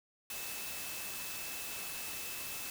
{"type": "tone in noise", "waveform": "sine", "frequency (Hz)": 2616, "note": "E7", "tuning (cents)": -14, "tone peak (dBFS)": -48, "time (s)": [0.3, 2.7], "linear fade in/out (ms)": 2, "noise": "white", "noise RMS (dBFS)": -42, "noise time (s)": [0.3, 2.7], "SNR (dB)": -9, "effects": []}